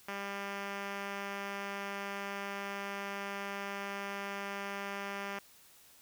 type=tone with low-pass filter; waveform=5% pulse; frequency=199.2 Hz; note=G3; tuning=28 cents sharp; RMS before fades=-40 dBFS; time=0.08-5.39 s; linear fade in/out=5 ms; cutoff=3900 Hz; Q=0.82; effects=white hiss -60 dBFS RMS until 6.01 s